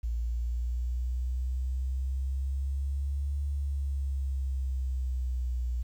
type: linear two-way sweep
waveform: sine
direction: up then down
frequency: 57.4 to 71.2 to 60.1 Hz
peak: -28 dBFS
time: 0.03-5.83 s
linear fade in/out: 10 ms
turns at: 3.44 s
effects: 10-bit